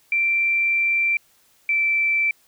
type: tone pair in turn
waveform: sine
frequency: 2352 / 2332 Hz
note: D7 / D7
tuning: +2 / -13 cents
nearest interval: unison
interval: 15 cents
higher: first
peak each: -17 dBFS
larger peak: neither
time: 0.12-1.17 / 1.69-2.31 s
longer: first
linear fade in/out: 2 ms
effects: white hiss -59 dBFS RMS until 2.47 s